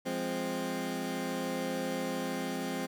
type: chord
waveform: 20% pulse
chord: F minor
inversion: none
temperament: equal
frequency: 174.61 / 207.7 / 261.6 Hz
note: F3 / Ab3 / C4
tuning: 0 / 0 / 0 cents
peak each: -34 / -34 / -30 dBFS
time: 0.05-2.87 s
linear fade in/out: 20 ms
effects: none